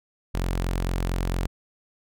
sawtooth tone, 44.4 Hz, F1, 29 cents sharp, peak -20 dBFS, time 0.34-1.47 s, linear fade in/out 10 ms, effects none

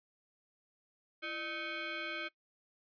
sine tone with frequency modulation, 335.6 Hz, E4, 31 cents sharp, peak -37 dBFS, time 1.22-2.29 s, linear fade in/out 20 ms, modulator 941 Hz, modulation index 3.1, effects noise-tail reverb RT60 0.1 s tail -21 dB re dry + resampled to 11025 Hz

